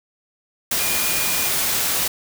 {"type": "tone in noise", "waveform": "sine", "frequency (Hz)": 2431, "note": "D#7", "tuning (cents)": -41, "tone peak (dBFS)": -29, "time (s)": [0.79, 1.49], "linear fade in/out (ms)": 5, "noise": "white", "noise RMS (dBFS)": -21, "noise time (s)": [0.71, 2.08], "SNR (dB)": -11, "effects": []}